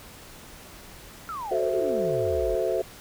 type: exponential sweep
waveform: sine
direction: down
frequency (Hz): 1396.9 to 45.25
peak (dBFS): -31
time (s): 1.29-2.55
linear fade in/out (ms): 0
type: chord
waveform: sine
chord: F# half-diminished seventh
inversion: none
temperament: equal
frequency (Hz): 370 / 440 / 523.3 / 659.3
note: F#4 / A4 / C5 / E5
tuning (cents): 0 / 0 / 0 / 0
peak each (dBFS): -28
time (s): 1.51-2.82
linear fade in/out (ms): 5
effects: tanh soft clip ceiling -13 dBFS + pink hiss -46 dBFS RMS until 3 s